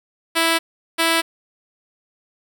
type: tone pair in turn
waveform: 5% pulse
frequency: 329.6 / 329.6 Hz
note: E4 / E4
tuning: 0 / 0 cents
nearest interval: unison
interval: 0 cents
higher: neither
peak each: -4 dBFS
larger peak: neither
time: 0.35-0.59 / 0.98-1.22 s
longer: neither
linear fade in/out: 20 ms
effects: none